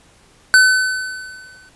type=tone with exponential decay; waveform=square; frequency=1515 Hz; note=F#6; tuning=40 cents sharp; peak=-6 dBFS; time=0.54-1.69 s; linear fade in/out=0 ms; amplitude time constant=250 ms; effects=pink hiss -51 dBFS RMS until 1.75 s + resampled to 24000 Hz